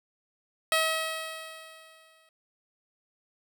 10% pulse tone with exponential decay, 641 Hz, E5, 49 cents flat, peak -13 dBFS, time 0.72-2.29 s, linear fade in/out 1 ms, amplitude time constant 340 ms, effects none

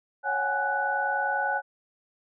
sine tone cluster, 555 / 735 / 765 / 835 / 1485 Hz, C#5 / F#5 / G5 / G#5 / F#6, +2 / -12 / -42 / +9 / +6 cents, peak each -34 / -35 / -35 / -28 / -28 dBFS, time 0.23-1.62 s, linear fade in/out 50 ms, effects none

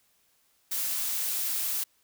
blue noise, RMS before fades -30 dBFS, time 0.71-1.84 s, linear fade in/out 10 ms, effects white hiss -68 dBFS RMS until 2.03 s

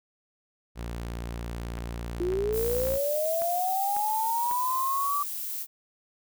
sawtooth tone, 58.27 Hz, A#1, in tune, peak -29 dBFS, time 0.75-2.99 s, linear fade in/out 50 ms
click train, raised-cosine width 0.5 ms, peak -25 dBFS, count 6, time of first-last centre 1.78-4.512 s, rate 1.83 Hz
sine linear sweep, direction up, 342.3 to 1166 Hz, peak -25 dBFS, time 2.2-5.23 s, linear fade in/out 5 ms
violet noise, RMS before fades -34 dBFS, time 2.52-5.67 s, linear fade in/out 50 ms
effects none

